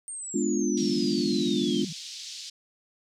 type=exponential sweep; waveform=sine; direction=down; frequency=8810 to 3076 Hz; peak=-34 dBFS; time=0.08-1.82 s; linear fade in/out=0 ms
type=chord; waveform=sine; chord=G# diminished seventh; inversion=none; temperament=equal; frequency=207.7 / 246.9 / 293.7 / 349.2 Hz; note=G#3 / B3 / D4 / F4; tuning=0 / 0 / 0 / 0 cents; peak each=-29 dBFS; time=0.34-1.85 s; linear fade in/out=5 ms
type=band-pass noise; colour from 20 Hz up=pink; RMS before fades=-40 dBFS; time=0.77-2.5 s; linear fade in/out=5 ms; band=3600 to 6100 Hz; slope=24 dB/octave
type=tone with vibrato; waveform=sine; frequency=174.61 Hz; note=F3; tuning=in tune; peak=-35 dBFS; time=0.78-1.93 s; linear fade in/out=5 ms; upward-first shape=triangle; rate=14 Hz; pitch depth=280 cents each way
effects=none